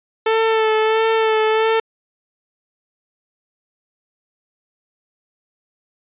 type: tone with vibrato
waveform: sawtooth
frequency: 441.4 Hz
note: A4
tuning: 5 cents sharp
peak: -10 dBFS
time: 0.26-1.8 s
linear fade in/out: 5 ms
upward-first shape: sine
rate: 1.5 Hz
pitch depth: 25 cents each way
effects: resampled to 8000 Hz